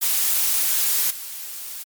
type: noise with level steps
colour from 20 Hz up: blue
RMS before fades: -20 / -33 dBFS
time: 0.01-1.84 s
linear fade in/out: 20 ms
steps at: 1.1 s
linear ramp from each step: 10 ms
effects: MP3 96 kbps